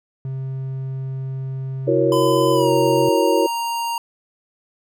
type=tone; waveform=triangle; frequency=132.9 Hz; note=C3; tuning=27 cents sharp; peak=-22 dBFS; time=0.25-3.09 s; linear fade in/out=2 ms
type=chord; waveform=sine; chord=F# dominant seventh; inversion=third; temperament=equal; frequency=329.6 / 370 / 466.2 / 554.4 Hz; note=E4 / F#4 / A#4 / C#5; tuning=0 / 0 / 0 / 0 cents; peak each=-20 dBFS; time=1.87-3.47 s; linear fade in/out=10 ms
type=tone with pitch glide; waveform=square; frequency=1011 to 932.5 Hz; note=B5 to A#5; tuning=+40 to 0 cents; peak=-22 dBFS; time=2.12-3.98 s; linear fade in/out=2 ms; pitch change=-140 cents; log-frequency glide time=2.53-2.71 s
effects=none